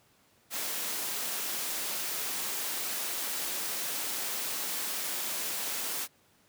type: high-pass noise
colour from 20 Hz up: white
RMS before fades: -34 dBFS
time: 0.5-6.08 s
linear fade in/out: 50 ms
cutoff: 200 Hz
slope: 12 dB/octave
effects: pink hiss -65 dBFS RMS until 6.48 s + high-pass 100 Hz 12 dB/octave